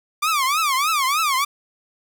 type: tone with vibrato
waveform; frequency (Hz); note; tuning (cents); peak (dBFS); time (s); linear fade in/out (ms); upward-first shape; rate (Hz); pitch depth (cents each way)
sawtooth; 1164; D6; -16; -14; 0.22-1.45; 10; triangle; 3.3; 240
effects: 9-bit